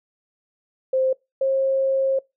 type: tone pair in turn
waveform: sine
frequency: 523.3 / 536.2 Hz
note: C5 / C5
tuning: 0 / +42 cents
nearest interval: unison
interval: 42 cents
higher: second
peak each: -17 dBFS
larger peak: neither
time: 0.93-1.13 / 1.41-2.19 s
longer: second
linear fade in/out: 5 ms
effects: noise-tail reverb RT60 0.2 s tail -23 dB re dry